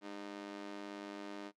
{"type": "tone with amplitude modulation", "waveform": "sawtooth", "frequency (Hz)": 305.6, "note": "D#4", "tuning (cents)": -31, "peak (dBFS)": -36, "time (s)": [0.01, 1.52], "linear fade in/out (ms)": 50, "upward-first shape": "sine", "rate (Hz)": 98.3, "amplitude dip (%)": 100, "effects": ["noise-tail reverb RT60 0.1 s tail -20 dB re dry", "low-pass 5000 Hz 12 dB/octave"]}